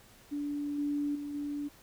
sine tone with level steps, 290 Hz, D4, 22 cents flat, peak -32 / -29 / -36 / -33 dBFS, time 0.31-1.69 s, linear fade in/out 20 ms, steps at 0.78 / 1.15 / 1.34 s, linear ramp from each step 5 ms, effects pink hiss -58 dBFS RMS until 1.82 s

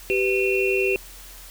sine tone cluster, 386.6 / 498 / 2447 / 2715 Hz, G4 / B4 / D#7 / F7, -24 / +14 / -29 / -50 cents, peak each -21 / -28 / -29 / -24 dBFS, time 0.1-0.96 s, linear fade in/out 0 ms, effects added 42 Hz sine -44 dBFS peak until 1.5 s + white hiss -44 dBFS RMS until 1.5 s

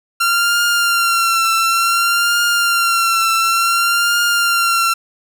sawtooth tone with vibrato, 1375 Hz, F6, 27 cents flat, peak -9 dBFS, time 0.2-4.94 s, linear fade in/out 10 ms, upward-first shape triangle, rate 0.56 Hz, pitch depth 46 cents each way, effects none

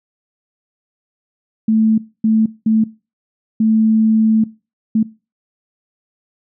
sine tone bursts at uneven times, 220 Hz, A3, in tune, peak -10 dBFS, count 5, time 1.68-1.98 / 2.24-2.46 / 2.66-2.84 / 3.6-4.44 / 4.95-5.03 s, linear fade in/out 5 ms, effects noise-tail reverb RT60 0.3 s tail -20 dB re dry

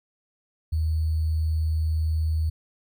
sine tone with sample-and-hold, 79.2 Hz, D#2, 31 cents sharp, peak -21 dBFS, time 0.72-2.5 s, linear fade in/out 10 ms, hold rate 4410 Hz, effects none

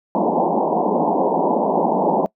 white band-pass noise, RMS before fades -18 dBFS, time 0.15-2.26 s, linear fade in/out 0 ms, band 170 to 960 Hz, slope 96 dB/octave, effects noise-tail reverb RT60 0.1 s tail -23 dB re dry

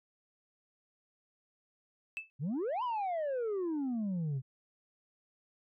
sine tone with exponential decay, 2628 Hz, E7, 6 cents flat, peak -31 dBFS, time 2.17-2.3 s, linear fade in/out 0 ms, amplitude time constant 28 ms
sine exponential two-way sweep, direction up then down, 126.3 to 1030 to 126.3 Hz, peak -29 dBFS, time 2.39-4.42 s, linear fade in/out 50 ms, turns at 2.83 s
effects tanh soft clip ceiling -31 dBFS

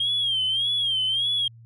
sine tone with vibrato, 3215 Hz, G7, 43 cents sharp, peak -20 dBFS, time 0-1.48 s, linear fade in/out 5 ms, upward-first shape sine, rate 1.7 Hz, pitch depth 100 cents each way, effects tanh soft clip ceiling -17 dBFS + added 115 Hz sine -45 dBFS peak until 1.65 s

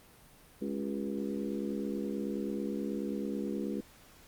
harmonic tone with a mistuned harmonic, 69.3 Hz, C#2, in tune, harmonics 3 / 4 / 5 / 6 / 7, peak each -36 / -38 / -40 / -42 / -43 dBFS, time 0.61-3.81 s, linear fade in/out 10 ms, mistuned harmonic 6, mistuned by -51 cents, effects pink hiss -58 dBFS RMS until 4.27 s + Opus 32 kbps

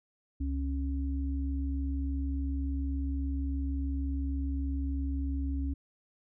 sine tone pair together, 68.6 / 274.9 Hz, C#2 / C#4, -17 / -14 cents, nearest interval 2 octaves, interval 2403 cents, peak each -30 / -36 dBFS, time 0.4-5.74 s, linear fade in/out 10 ms, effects none

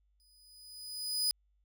sawtooth tone with exponential growth, 4978 Hz, D#8, in tune, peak -24 dBFS, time 0.2-1.31 s, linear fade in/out 0 ms, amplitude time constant 240 ms, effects added 50 Hz sine -69 dBFS peak until 1.64 s

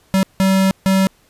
square tone bursts at uneven times, 191.6 Hz, G3, 39 cents flat, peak -12 dBFS, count 3, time 0.14-0.23 / 0.4-0.71 / 0.86-1.07 s, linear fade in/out 0 ms, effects pink hiss -55 dBFS RMS until 1.29 s + resampled to 32000 Hz

